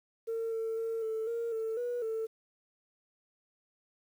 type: tone with pitch steps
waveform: sine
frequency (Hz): 454.3 / 449.1 / 453.2 / 442.1 / 464.7 / 445.5 / 485 / 445.2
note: A#4 / A4 / A#4 / A4 / A#4 / A4 / B4 / A4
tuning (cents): -45 / +35 / -49 / +8 / -5 / +22 / -31 / +20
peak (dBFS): -30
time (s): 0.27-2.27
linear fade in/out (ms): 20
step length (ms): 250
effects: tanh soft clip ceiling -29 dBFS + 10-bit